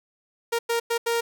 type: tone bursts at uneven times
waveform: sawtooth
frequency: 466.2 Hz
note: A#4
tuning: in tune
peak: -18 dBFS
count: 4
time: 0.52-0.59 / 0.69-0.8 / 0.9-0.98 / 1.06-1.21 s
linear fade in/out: 10 ms
effects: none